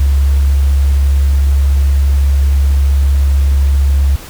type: tone with vibrato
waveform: sine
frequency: 69.3 Hz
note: C#2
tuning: in tune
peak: -7 dBFS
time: 0-4.16 s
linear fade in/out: 5 ms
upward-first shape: sine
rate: 19 Hz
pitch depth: 10 cents each way
effects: pink hiss -32 dBFS RMS until 4.29 s